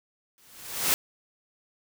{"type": "noise with exponential growth", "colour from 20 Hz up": "white", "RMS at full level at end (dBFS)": -21, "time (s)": [0.38, 0.94], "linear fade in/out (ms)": 0, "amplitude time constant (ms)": 120, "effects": []}